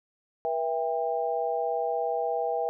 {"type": "tone cluster", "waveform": "sine", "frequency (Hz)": [483.2, 660, 797], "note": ["B4", "E5", "G5"], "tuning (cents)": [-38, 2, 28], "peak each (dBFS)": -30, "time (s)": [0.45, 2.69], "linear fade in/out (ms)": 0, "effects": []}